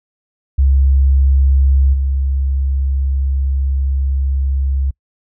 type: tone with level steps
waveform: sine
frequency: 67.7 Hz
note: C#2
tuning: 40 cents flat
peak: -8 / -13 dBFS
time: 0.58-4.91 s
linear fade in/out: 10 ms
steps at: 1.93 s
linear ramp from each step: 10 ms
effects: noise-tail reverb RT60 0.1 s tail -26 dB re dry